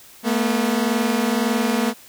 sawtooth tone pair together, 219.7 / 241.5 Hz, A3 / B3, -2 / -39 cents, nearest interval major second, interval 163 cents, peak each -17 dBFS, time 0.23-1.94 s, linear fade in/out 50 ms, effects white hiss -46 dBFS RMS until 2.08 s

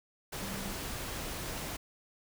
sine tone in noise, 196 Hz, G3, in tune, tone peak -42 dBFS, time 0.42-0.74 s, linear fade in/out 10 ms, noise pink, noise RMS -39 dBFS, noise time 0.32-1.77 s, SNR -6 dB, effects none

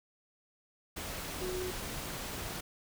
sine tone in noise, 366.7 Hz, F#4, 15 cents flat, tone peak -35 dBFS, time 1.41-1.71 s, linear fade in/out 10 ms, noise pink, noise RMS -40 dBFS, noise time 0.96-2.61 s, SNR +2 dB, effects none

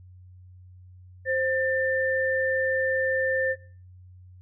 sine tone pair together, 525 / 1787.4 Hz, C5 / A6, +6 / +27 cents, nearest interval octave + major sixth, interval 2121 cents, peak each -25 dBFS, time 1.25-3.56 s, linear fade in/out 50 ms, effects noise-tail reverb RT60 0.4 s tail -20 dB re dry + added 91 Hz sine -46 dBFS peak until 4.41 s

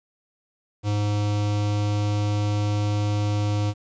square tone with notch filter, 103.83 Hz, G#2, in tune, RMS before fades -23 dBFS, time 0.83-3.74 s, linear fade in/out 50 ms, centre 1700 Hz, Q 2, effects resampled to 16000 Hz + 9-bit

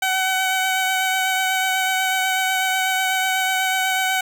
15% pulse tone with vibrato, 755 Hz, F#5, 35 cents sharp, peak -12 dBFS, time 0.02-4.21 s, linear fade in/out 5 ms, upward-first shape triangle, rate 8.1 Hz, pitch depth 19 cents each way, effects none

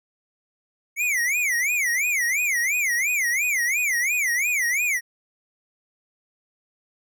square tone with vibrato, 2158 Hz, C#7, 47 cents flat, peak -21 dBFS, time 0.96-5.01 s, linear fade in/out 50 ms, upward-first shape sine, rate 2.9 Hz, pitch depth 250 cents each way, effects none

